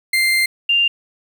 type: tone pair in turn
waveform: 35% pulse / sine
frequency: 2093 / 2792 Hz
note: C7 / F7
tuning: 0 / -1 cents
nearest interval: perfect fourth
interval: 499 cents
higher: second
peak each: -12 dBFS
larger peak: neither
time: 0.13-0.46 / 0.69-0.88 s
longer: first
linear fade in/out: 5 ms
effects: 8-bit